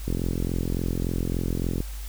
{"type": "click train", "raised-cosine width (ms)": 3, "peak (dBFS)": -14, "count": 76, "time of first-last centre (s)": [0.08, 1.804], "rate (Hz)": 43.5, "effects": ["added 50 Hz sine -32 dBFS peak until 2.08 s", "white hiss -45 dBFS RMS until 2.08 s"]}